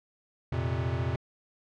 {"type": "chord", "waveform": "square", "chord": "F suspended fourth", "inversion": "none", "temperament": "equal", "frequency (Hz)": [87.31, 116.54, 130.81], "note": ["F2", "Bb2", "C3"], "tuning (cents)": [0, 0, 0], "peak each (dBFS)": -33, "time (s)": [0.52, 1.16], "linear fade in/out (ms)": 5, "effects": ["low-pass 3000 Hz 12 dB/octave"]}